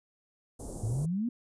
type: band-stop noise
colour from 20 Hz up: pink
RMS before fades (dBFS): -40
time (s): 0.59-1.06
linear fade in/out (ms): 10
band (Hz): 680 to 8200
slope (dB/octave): 24
type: exponential sweep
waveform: sine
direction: up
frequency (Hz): 102.3 to 250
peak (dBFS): -28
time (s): 0.83-1.29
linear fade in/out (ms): 5
effects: resampled to 22050 Hz